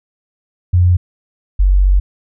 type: tone pair in turn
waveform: sine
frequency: 89.2 / 47.25 Hz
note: F2 / F#1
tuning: +37 / +37 cents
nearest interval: major seventh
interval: 1100 cents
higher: first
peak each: -7 dBFS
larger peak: neither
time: 0.73-0.97 / 1.59-2 s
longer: second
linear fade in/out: 10 ms
effects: none